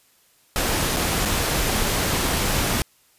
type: noise with dropouts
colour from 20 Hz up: pink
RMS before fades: -22 dBFS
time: 0.56-2.82 s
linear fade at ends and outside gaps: 0 ms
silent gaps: 0.963-0.968 / 1.252-1.257 s
effects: white hiss -59 dBFS RMS until 3.18 s + resampled to 32000 Hz